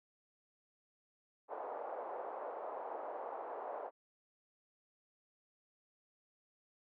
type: band-pass noise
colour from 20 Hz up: white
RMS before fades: -44 dBFS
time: 1.48-3.91 s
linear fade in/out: 50 ms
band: 480 to 850 Hz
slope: 24 dB/octave
effects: none